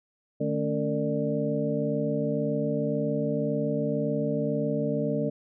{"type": "tone cluster", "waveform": "sine", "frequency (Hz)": [150.5, 217.5, 279.4, 453.8, 592], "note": ["D3", "A3", "C#4", "A#4", "D5"], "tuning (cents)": [43, -20, 14, -47, 14], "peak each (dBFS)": -31, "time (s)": [0.4, 5.3], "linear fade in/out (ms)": 10, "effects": []}